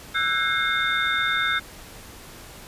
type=tone cluster; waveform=sine; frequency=1328 / 1492 / 1620 / 2139 / 3618 Hz; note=E6 / F#6 / G#6 / C7 / A7; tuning=+12 / +14 / -43 / +38 / +48 cents; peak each=-27 dBFS; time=0.14-1.6 s; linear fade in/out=20 ms; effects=pink hiss -43 dBFS RMS until 2.67 s + resampled to 32000 Hz